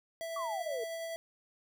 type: tone with tremolo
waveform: square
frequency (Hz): 660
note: E5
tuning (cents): +2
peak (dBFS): -37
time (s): 0.21-1.16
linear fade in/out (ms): 0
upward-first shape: triangle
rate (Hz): 10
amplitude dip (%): 25
type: exponential sweep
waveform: sine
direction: down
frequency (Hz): 1174.7 to 440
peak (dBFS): -35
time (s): 0.36-0.84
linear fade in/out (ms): 5
effects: none